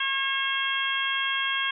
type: harmonic tone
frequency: 542 Hz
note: C#5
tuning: 39 cents flat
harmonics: 2 / 3 / 4 / 5 / 6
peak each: -32 / -29 / -33 / -32 / -29 dBFS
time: 0-1.71 s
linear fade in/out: 5 ms
effects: none